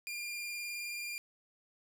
sawtooth tone with vibrato, 2400 Hz, D7, 37 cents sharp, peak -35 dBFS, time 0.07-1.18 s, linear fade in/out 0 ms, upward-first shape sine, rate 19 Hz, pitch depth 16 cents each way, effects none

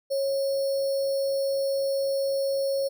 sine tone with sample-and-hold, 548 Hz, C#5, 20 cents flat, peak -23 dBFS, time 0.1-2.89 s, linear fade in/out 20 ms, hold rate 4900 Hz, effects none

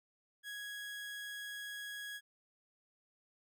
30% pulse tone, 1661.2 Hz, G#6, in tune, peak -40 dBFS, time 0.43-2.21 s, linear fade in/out 50 ms, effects none

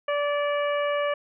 harmonic tone, 580 Hz, D5, 22 cents flat, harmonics 1 / 2 / 3 / 4 / 5, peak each -24 / -30 / -34 / -36 / -38 dBFS, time 0.08-1.14 s, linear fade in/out 5 ms, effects none

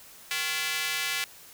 square tone with high-pass filter, 155.56 Hz, D#3, in tune, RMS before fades -30 dBFS, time 0.31-1.24 s, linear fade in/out 0 ms, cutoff 2200 Hz, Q 1.4, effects white hiss -50 dBFS RMS until 1.53 s

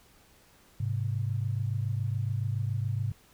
sine tone pair together, 104.3 / 131.41 Hz, G#2 / C3, +8 / +8 cents, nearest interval major third, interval 400 cents, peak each -29 / -32 dBFS, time 0.8-3.12 s, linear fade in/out 5 ms, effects pink hiss -60 dBFS RMS until 3.33 s

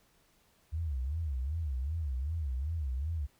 sine tone with vibrato, 72.5 Hz, D2, 22 cents flat, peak -31 dBFS, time 0.72-3.27 s, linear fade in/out 20 ms, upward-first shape sine, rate 2.6 Hz, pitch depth 250 cents each way, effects pink hiss -68 dBFS RMS until 3.39 s

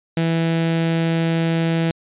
sawtooth tone with notch filter, 164.81 Hz, E3, in tune, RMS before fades -19 dBFS, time 0.17-1.91 s, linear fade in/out 2 ms, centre 1100 Hz, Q 1.8, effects resampled to 8000 Hz

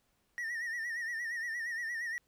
triangle tone with vibrato, 1864.7 Hz, A#6, in tune, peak -33 dBFS, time 0.38-2.18 s, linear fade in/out 0 ms, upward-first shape sine, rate 8.6 Hz, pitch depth 78 cents each way, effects pink hiss -75 dBFS RMS until 2.27 s

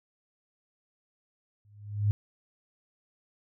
sine tone with exponential growth, 103.4 Hz, G#2, 7 cents flat, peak -19 dBFS, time 1.65-2.11 s, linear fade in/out 0 ms, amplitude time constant 99 ms, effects none

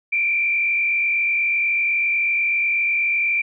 sine tone with frequency modulation, 2365 Hz, D7, 12 cents sharp, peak -17 dBFS, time 0.12-3.42 s, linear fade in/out 10 ms, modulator 48.1 Hz, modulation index 1.2, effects none

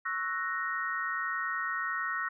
sine chord, F# dominant seventh, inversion second, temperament equal, 1108.7 / 1318.5 / 1480 / 1864.7 Hz, C#6 / E6 / F#6 / A#6, 0 / 0 / 0 / 0 cents, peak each -38 / -36 / -37 / -34 dBFS, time 0.05-2.29 s, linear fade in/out 10 ms, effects none

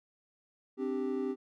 triangle chord, C suspended second, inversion none, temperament equal, 261.6 / 293.7 / 392 Hz, C4 / D4 / G4, 0 / 0 / 0 cents, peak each -33 / -37 / -32 dBFS, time 0.77-1.36 s, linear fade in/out 50 ms, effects none

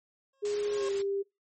25% pulse tone with exponential growth, 540 Hz, C#5, 45 cents flat, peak -31 dBFS, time 0.33-0.89 s, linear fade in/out 5 ms, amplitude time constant 120 ms
sine tone with pitch glide, 413 to 396.6 Hz, G#4 to G4, -10 to +20 cents, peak -28 dBFS, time 0.42-1.23 s, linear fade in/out 20 ms, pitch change -70 cents, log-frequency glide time 0.77-0.84 s
white noise, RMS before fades -42 dBFS, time 0.45-1.02 s, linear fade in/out 2 ms
effects noise-tail reverb RT60 0.2 s tail -23 dB re dry + MP3 32 kbps

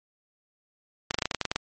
clicks, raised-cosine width 0.2 ms, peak -8 dBFS, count 11, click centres 1.109 / 1.144 / 1.187 / 1.222 / 1.256 / 1.312 / 1.347 / 1.413 / 1.453 / 1.515 / 1.56 s, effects MP3 32 kbps

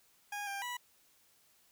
20% pulse tone with pitch steps, 820 / 796 / 979 Hz, G#5 / G5 / B5, -22 / +26 / -15 cents, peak -33 dBFS, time 0.32-0.77 s, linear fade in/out 5 ms, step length 150 ms, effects white hiss -68 dBFS RMS until 1.71 s

